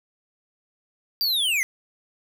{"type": "linear sweep", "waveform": "square", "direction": "down", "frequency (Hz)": [4749, 1985], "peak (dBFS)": -21, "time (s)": [1.21, 1.63], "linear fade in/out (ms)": 0, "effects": ["9-bit"]}